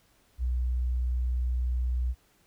sine tone, 61.74 Hz, B1, in tune, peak -25 dBFS, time 0.38-2.15 s, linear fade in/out 50 ms, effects pink hiss -65 dBFS RMS until 2.46 s

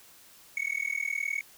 triangle tone with amplitude modulation, 2217 Hz, C#7, in tune, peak -23 dBFS, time 0.57-1.41 s, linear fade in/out 2 ms, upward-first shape sine, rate 39.5 Hz, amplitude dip 100%, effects white hiss -55 dBFS RMS until 1.57 s

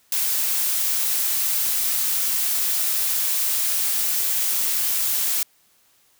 blue noise, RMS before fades -22 dBFS, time 0.12-5.43 s, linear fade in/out 2 ms, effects white hiss -60 dBFS RMS until 6.19 s

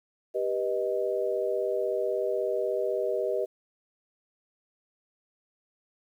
sine chord, G augmented, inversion none, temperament equal with one note detuned, 392 / 488.2 / 622.3 Hz, G4 / B4 / D#5, 0 / -20 / 0 cents, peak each -30 dBFS, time 0.34-3.46 s, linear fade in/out 20 ms, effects 10-bit

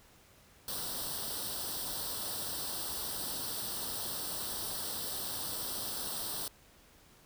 white noise with comb filter, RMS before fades -38 dBFS, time 0.68-6.48 s, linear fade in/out 2 ms, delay 0.22 ms, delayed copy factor +0.8, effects pink hiss -61 dBFS RMS until 7.25 s

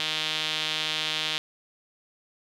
sawtooth tone with band-pass filter, 155.56 Hz, D#3, in tune, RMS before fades -29 dBFS, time 0-1.38 s, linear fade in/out 0 ms, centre 3400 Hz, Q 3.2, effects none

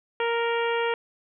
harmonic tone, 466.2 Hz, A#4, in tune, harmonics 1 / 2 / 3 / 4 / 5 / 6 / 7, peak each -25 / -29 / -33 / -34 / -35 / -36 / -41 dBFS, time 0.2-0.94 s, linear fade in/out 2 ms, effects none

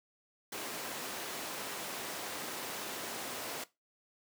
pink high-pass noise, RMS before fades -41 dBFS, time 0.52-3.64 s, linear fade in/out 5 ms, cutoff 300 Hz, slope 12 dB/octave, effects noise-tail reverb RT60 0.2 s tail -17 dB re dry

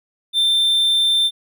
triangle tone, 3570 Hz, A7, 24 cents sharp, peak -12 dBFS, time 0.33-1.31 s, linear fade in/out 50 ms, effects none

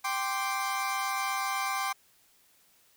30% pulse chord, G suspended fourth, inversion none, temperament equal, 784 / 1046.5 / 1174.7 Hz, G5 / C6 / D6, 0 / 0 / 0 cents, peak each -31 dBFS, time 0.04-1.93 s, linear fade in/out 10 ms, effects white hiss -64 dBFS RMS until 2.96 s

